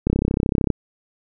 click train, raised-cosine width 3 ms, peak -5 dBFS, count 22, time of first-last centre 0.07-0.703 s, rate 33.2 Hz, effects none

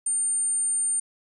sine tone, 9000 Hz, C#9, 25 cents sharp, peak -22 dBFS, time 0.06-1 s, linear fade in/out 5 ms, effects none

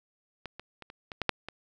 clicks, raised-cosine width 0.3 ms, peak -22 / -25 / -28 / -29 / -23 / -13 / -7 / -22 dBFS, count 8, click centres 0.457 / 0.596 / 0.823 / 0.901 / 1.118 / 1.217 / 1.293 / 1.486 s, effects none

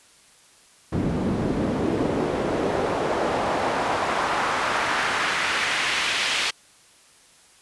pink noise with band-pass filter sweep, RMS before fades -24 dBFS, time 0.92-6.51 s, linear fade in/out 10 ms, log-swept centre 200 to 3000 Hz, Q 1.2, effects white hiss -54 dBFS RMS until 7.61 s + resampled to 24000 Hz

